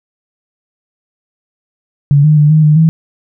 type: tone with pitch steps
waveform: sine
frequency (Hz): 142.8 / 152.8 / 148.7 / 155.7 / 151.4 / 160.9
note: D3 / D#3 / D3 / D#3 / D#3 / E3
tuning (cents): -48 / -31 / +22 / +2 / -47 / -42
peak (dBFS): -4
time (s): 2.11-2.89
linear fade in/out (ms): 0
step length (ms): 130
effects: none